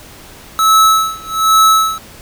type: tone with tremolo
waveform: square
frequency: 1300 Hz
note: E6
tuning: 24 cents flat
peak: -6 dBFS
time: 0.59-1.98 s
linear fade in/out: 0 ms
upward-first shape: sine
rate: 1.2 Hz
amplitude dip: 95%
effects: pink hiss -37 dBFS RMS until 2.21 s